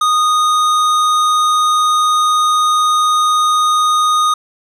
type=tone with hard clipping; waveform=sine; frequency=1237 Hz; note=D#6; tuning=10 cents flat; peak=-12 dBFS; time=0.01-4.34 s; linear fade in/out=5 ms; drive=13 dB; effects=none